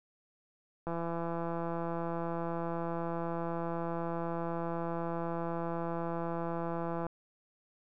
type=click train; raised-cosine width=1 ms; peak=-23 dBFS; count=1042; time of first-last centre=0.87-7.066 s; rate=168 Hz; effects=none